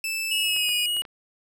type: tone with pitch glide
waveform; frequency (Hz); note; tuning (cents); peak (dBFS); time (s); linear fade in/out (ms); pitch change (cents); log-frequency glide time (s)
sawtooth; 2637 to 2475; E7 to D#7; 0 to -10; -23; 0.04-0.86; 2; -110; 0.41-0.72
type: tone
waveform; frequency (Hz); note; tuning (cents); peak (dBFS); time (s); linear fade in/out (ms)
square; 2896; F#7; -38; -24; 0.31-1.02; 5
type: clicks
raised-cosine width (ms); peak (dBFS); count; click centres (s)
0.3; -25; 5; 0.564 / 0.691 / 0.967 / 1.02 / 1.052
effects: none